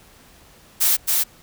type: noise with echo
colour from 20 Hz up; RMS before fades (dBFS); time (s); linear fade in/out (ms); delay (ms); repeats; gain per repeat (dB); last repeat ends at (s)
blue; -17; 0.8-0.97; 20; 270; 1; -2; 1.24
effects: pink hiss -50 dBFS RMS until 1.42 s